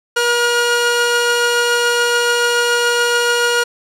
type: tone pair together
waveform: sawtooth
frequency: 478.7 / 1429.1 Hz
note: A#4 / F6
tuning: +46 / +39 cents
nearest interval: octave + perfect fifth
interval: 1893 cents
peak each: -12 dBFS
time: 0.16-3.64 s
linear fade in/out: 10 ms
effects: low-pass 10000 Hz 12 dB/octave